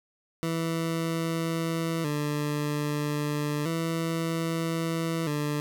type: tone with vibrato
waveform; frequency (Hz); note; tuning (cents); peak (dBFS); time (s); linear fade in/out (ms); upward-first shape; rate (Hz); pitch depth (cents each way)
20% pulse; 156; D#3; +5; -22; 0.43-5.6; 0; square; 0.31; 92
effects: none